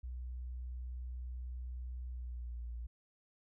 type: tone with pitch glide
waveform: sine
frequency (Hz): 61.9 to 58.83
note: B1 to A#1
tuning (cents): +5 to +17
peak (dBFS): -40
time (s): 0.03-2.87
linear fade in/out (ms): 10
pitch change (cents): -88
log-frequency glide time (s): 2.11-2.65
effects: none